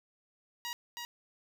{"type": "tone with echo", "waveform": "10% pulse", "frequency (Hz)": 954, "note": "A#5", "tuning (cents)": 40, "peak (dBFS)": -28, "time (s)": [0.65, 0.73], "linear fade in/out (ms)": 0, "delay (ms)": 320, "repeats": 1, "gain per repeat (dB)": -3, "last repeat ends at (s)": 1.05, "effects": []}